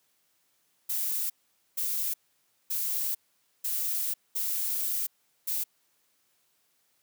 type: noise bursts at uneven times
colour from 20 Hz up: violet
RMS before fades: -30 dBFS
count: 6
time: 0.89-1.3 / 1.77-2.14 / 2.7-3.15 / 3.64-4.14 / 4.35-5.07 / 5.47-5.64 s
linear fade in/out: 10 ms
effects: white hiss -71 dBFS RMS until 7.02 s + high-pass 100 Hz 12 dB/octave